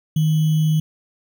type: tone with sample-and-hold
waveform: sine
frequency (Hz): 156.1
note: D#3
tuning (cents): +6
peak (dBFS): -14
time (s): 0.16-0.8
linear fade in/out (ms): 5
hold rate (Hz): 3150
effects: none